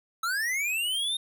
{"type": "linear sweep", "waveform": "square", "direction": "up", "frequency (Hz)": [1290, 3695], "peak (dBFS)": -27, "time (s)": [0.23, 1.17], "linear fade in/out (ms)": 5, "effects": []}